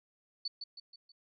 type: tone with echo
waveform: sine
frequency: 4478 Hz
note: C#8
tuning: 17 cents sharp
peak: -33 dBFS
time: 0.45-0.48 s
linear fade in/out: 5 ms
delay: 160 ms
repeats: 4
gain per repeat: -6 dB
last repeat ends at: 1.12 s
effects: none